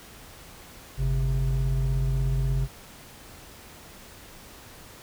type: tone pair together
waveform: triangle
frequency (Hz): 49.97 / 133.4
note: G1 / C3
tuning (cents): +34 / +34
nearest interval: octave + perfect fourth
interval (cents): 1700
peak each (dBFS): -23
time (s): 0.97-2.68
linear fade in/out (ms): 50
effects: pink hiss -47 dBFS RMS until 5.02 s